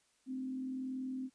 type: tone with frequency modulation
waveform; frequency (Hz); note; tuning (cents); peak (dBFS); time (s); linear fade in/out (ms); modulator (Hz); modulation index
sine; 260; C4; -11; -37; 0.26-1.3; 50; 41.1; 0.31
effects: white hiss -73 dBFS RMS until 1.34 s + resampled to 22050 Hz